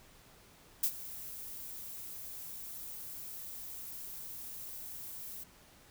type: noise with ADSR envelope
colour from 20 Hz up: violet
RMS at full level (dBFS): -28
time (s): 0.83-5.44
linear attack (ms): 7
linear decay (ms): 68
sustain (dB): -17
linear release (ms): 10
effects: pink hiss -60 dBFS RMS until 5.9 s